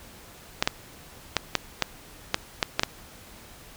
clicks, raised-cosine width 0.2 ms, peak -3 dBFS, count 9, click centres 0.625 / 0.675 / 1.367 / 1.553 / 1.823 / 2.344 / 2.628 / 2.795 / 2.834 s, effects pink hiss -48 dBFS RMS until 3.76 s

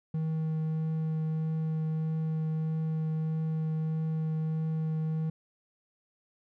triangle tone with vibrato, 158.4 Hz, D#3, 31 cents sharp, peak -26 dBFS, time 0.14-5.3 s, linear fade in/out 5 ms, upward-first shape triangle, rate 1.6 Hz, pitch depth 9 cents each way, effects none

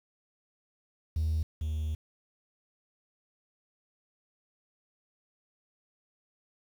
triangle tone pair in turn, 78.9 / 77.59 Hz, D#2 / D#2, +25 / -4 cents, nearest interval unison, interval 29 cents, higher first, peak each -23 / -27 dBFS, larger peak first, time 1.16-1.43 / 1.61-1.95 s, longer second, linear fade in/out 5 ms, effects tanh soft clip ceiling -22 dBFS + 9-bit

